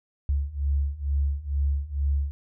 sine beating tone pair, 69.3 / 71.5 Hz, C#2 / D2, 0 / -46 cents, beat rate 2.2 Hz, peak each -27 / -25 dBFS, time 0.29-2.31 s, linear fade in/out 0 ms, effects none

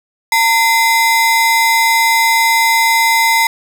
45% pulse ring-modulated tone, 1486 Hz, F#6, 7 cents sharp, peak -6 dBFS, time 0.32-3.47 s, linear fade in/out 2 ms, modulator 574 Hz, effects 8-bit

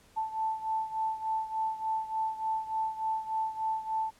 sine beating tone pair, 880 / 883.4 Hz, A5 / A5, 0 / +7 cents, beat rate 3.4 Hz, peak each -31 / -35 dBFS, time 0.16-4.11 s, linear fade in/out 20 ms, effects pink hiss -61 dBFS RMS until 4.19 s + low-pass 12000 Hz 12 dB/octave

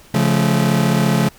40% pulse chord, Db augmented, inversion none, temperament just, 138.59 / 173.24 / 216.5 Hz, Db3 / F3 / A3, 0 / -14 / -28 cents, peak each -17 dBFS, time 0.14-1.29 s, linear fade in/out 5 ms, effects pink hiss -46 dBFS RMS until 1.38 s

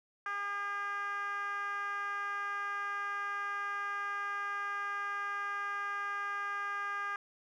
10% pulse tone with band-pass filter, 404.5 Hz, G#4, 46 cents flat, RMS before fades -37 dBFS, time 0.26-7.16 s, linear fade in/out 2 ms, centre 1400 Hz, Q 8, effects none

